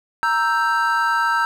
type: chord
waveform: triangle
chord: E diminished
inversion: second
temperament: equal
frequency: 932.3 / 1318.5 / 1568 Hz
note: Bb5 / E6 / G6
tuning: 0 / 0 / 0 cents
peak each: -19 dBFS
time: 0.23-1.45 s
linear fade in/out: 0 ms
effects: 8-bit